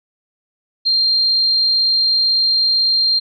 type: tone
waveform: sine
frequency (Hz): 4186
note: C8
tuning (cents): 0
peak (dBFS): -12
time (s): 0.85-3.2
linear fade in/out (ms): 20
effects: none